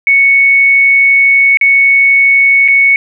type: tone with dropouts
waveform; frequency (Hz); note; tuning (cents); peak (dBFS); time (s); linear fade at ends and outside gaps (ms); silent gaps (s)
sine; 2217; C#7; 0; -4; 0.07-2.96; 1; 1.572-1.612 / 2.679-2.684
effects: none